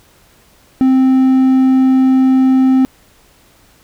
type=tone; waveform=triangle; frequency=261.6 Hz; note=C4; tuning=in tune; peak=-5 dBFS; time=0.81-2.85 s; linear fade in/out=0 ms; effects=pink hiss -49 dBFS RMS until 3.83 s